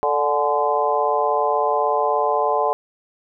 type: harmonic tone with a mistuned harmonic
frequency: 146.83 Hz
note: D3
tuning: in tune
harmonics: 3 / 4 / 5 / 6 / 7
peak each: -23 / -23 / -23 / -23 / -23 dBFS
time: 0.03-2.73 s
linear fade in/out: 0 ms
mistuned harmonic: 6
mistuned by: -61 cents
effects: none